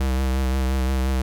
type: tone with vibrato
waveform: square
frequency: 65.41 Hz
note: C2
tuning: in tune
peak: -20 dBFS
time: 0-1.22 s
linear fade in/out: 5 ms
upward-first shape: triangle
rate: 5.7 Hz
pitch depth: 40 cents each way
effects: none